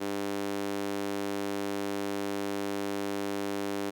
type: tone with high-pass filter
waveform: sawtooth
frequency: 100 Hz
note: G2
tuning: 35 cents sharp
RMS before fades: -33 dBFS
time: 0-3.91 s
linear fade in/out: 20 ms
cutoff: 320 Hz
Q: 2
effects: none